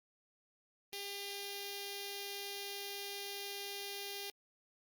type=tone with notch filter; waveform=5% pulse; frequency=400.8 Hz; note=G4; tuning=38 cents sharp; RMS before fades=-44 dBFS; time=0.93-4.3 s; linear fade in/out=0 ms; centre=1300 Hz; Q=0.67; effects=Opus 32 kbps